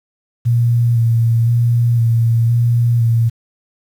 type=tone with vibrato; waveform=sine; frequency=117.1 Hz; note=A#2; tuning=8 cents sharp; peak=-10 dBFS; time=0.45-3.3 s; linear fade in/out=20 ms; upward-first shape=square; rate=0.98 Hz; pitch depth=23 cents each way; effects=7-bit